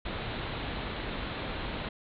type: low-pass noise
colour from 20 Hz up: pink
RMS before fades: -36 dBFS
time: 0.05-1.89 s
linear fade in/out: 5 ms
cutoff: 4100 Hz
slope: 96 dB/octave
effects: none